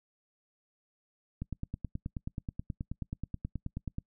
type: click train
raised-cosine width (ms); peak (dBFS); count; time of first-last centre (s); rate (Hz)
5; -23; 25; 1.42-3.984; 9.36
effects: noise-tail reverb RT60 0.1 s tail -25 dB re dry